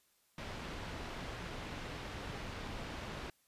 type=low-pass noise; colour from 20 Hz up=pink; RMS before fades=-44 dBFS; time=0.38-3.3 s; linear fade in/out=2 ms; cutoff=3700 Hz; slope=12 dB/octave; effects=white hiss -73 dBFS RMS until 3.47 s + resampled to 32000 Hz